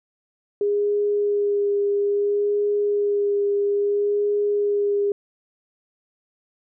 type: tone with vibrato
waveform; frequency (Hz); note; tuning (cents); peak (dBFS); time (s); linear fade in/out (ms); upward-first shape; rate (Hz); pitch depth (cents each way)
sine; 408.4; G#4; -29; -18; 0.61-5.12; 2; sine; 0.6; 15
effects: none